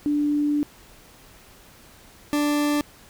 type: tone pair in turn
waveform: sine / 40% pulse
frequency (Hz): 293.7 / 293.7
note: D4 / D4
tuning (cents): 0 / 0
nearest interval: unison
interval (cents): 0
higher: neither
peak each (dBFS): -19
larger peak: neither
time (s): 0.06-0.63 / 2.33-2.81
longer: first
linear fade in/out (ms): 0
effects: pink hiss -50 dBFS RMS until 3.09 s